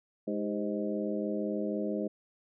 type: harmonic tone with a mistuned harmonic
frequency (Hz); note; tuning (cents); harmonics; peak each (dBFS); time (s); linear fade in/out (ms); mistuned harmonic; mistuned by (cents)
104.1; G#2; +5; 2 / 3 / 4 / 5 / 6; -34 / -36 / -37 / -38 / -39; 0.27-2.08; 10; 4; -76
effects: none